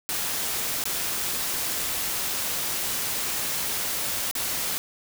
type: noise with dropouts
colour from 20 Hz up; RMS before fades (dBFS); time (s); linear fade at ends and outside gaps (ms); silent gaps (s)
white; -28; 0.09-4.78; 0; 0.839-0.855 / 4.312-4.352
effects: none